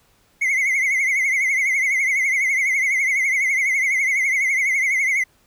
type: tone with vibrato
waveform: triangle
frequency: 2121 Hz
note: C7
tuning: 23 cents sharp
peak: -15 dBFS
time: 0.41-5.24 s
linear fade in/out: 10 ms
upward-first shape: triangle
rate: 12 Hz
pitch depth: 110 cents each way
effects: pink hiss -59 dBFS RMS until 5.46 s